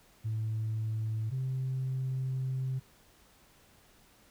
sine tone pair in turn, 110 / 130.81 Hz, A2 / C3, 0 / 0 cents, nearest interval minor third, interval 300 cents, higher second, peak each -29 / -29 dBFS, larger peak neither, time 0.24-1.31 / 1.31-2.8 s, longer second, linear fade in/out 20 ms, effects tanh soft clip ceiling -27 dBFS + pink hiss -62 dBFS RMS until 4.3 s

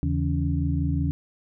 sine tone cluster, 79.8 / 139.1 / 164.5 / 280.8 Hz, D#2 / C#3 / E3 / C#4, +44 / +6 / -3 / +22 cents, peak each -25 / -28 / -28 / -29 dBFS, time 0.03-1.11 s, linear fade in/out 0 ms, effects none

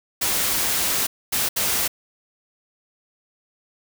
white noise bursts at uneven times, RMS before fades -22 dBFS, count 3, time 0.21-1.07 / 1.32-1.49 / 1.56-1.88 s, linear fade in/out 10 ms, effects none

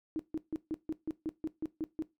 sine tone bursts, 315.8 Hz, D#4, 26 cents sharp, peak -31 dBFS, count 11, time 0.16-2.023 s, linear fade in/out 0 ms, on 33 ms, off 150 ms, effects noise-tail reverb RT60 0.2 s tail -17 dB re dry

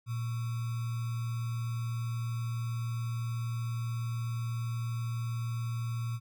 sine tone with sample-and-hold, 116.54 Hz, A#2, in tune, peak -31 dBFS, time 0.06-6.2 s, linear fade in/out 50 ms, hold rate 1225 Hz, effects none

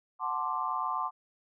sine chord, D dominant seventh, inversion first, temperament equal, 740 / 880 / 1046.5 / 1174.7 Hz, F#5 / A5 / C6 / D6, 0 / 0 / 0 / 0 cents, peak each -38 / -36 / -33 / -34 dBFS, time 0.19-1.11 s, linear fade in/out 50 ms, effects none

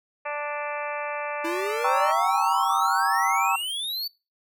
harmonic tone, 293.7 Hz, D4, in tune, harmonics 2 / 3 / 4 / 5 / 6 / 7 / 8 / 9, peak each -32 / -34 / -35 / -41 / -38 / -41 / -38 / -41 dBFS, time 0.25-2.12 s, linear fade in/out 10 ms
square exponential sweep, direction up, 322.3 to 4582 Hz, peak -28 dBFS, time 1.44-4.08 s, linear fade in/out 10 ms
sine chord, G diminished seventh, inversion none, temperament equal, 784 / 932.3 / 1108.7 / 1318.5 Hz, G5 / Bb5 / Db6 / Fb6, 0 / 0 / 0 / 0 cents, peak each -26 dBFS, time 1.84-3.56 s, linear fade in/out 5 ms
effects noise-tail reverb RT60 0.3 s tail -25 dB re dry

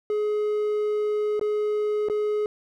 triangle tone with dropouts, 421.3 Hz, G#4, 25 cents sharp, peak -20 dBFS, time 0.1-2.46 s, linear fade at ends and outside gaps 1 ms, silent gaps 1.395-1.412 / 2.086-2.098 s, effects none

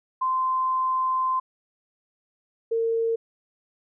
sine tone pair in turn, 1037 / 456.1 Hz, C6 / A#4, -16 / -38 cents, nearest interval octave + major second, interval 1422 cents, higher first, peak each -21 dBFS, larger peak neither, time 0.21-1.4 / 2.71-3.16 s, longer first, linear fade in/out 10 ms, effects none

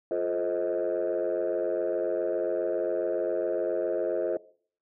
sine chord, F dominant seventh, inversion none, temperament just, 349.2 / 436.5 / 523.8 / 628.6 Hz, F4 / A4 / C5 / Eb5, 0 / -14 / +2 / +18 cents, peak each -30 dBFS, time 0.11-4.37 s, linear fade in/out 2 ms, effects noise-tail reverb RT60 0.5 s tail -20 dB re dry + tanh soft clip ceiling -20 dBFS

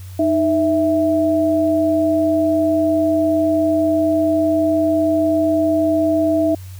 sine tone pair together, 310.5 / 658 Hz, D#4 / E5, -3 / -3 cents, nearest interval octave + minor second, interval 1300 cents, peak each -16 dBFS, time 0.19-6.55 s, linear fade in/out 5 ms, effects added 93 Hz sine -31 dBFS peak until 6.79 s + white hiss -46 dBFS RMS until 6.79 s

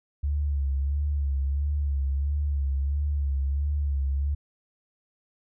sine tone with vibrato, 70.6 Hz, C#2, 32 cents sharp, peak -23 dBFS, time 0.23-4.35 s, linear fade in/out 10 ms, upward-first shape sine, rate 1.5 Hz, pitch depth 61 cents each way, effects none

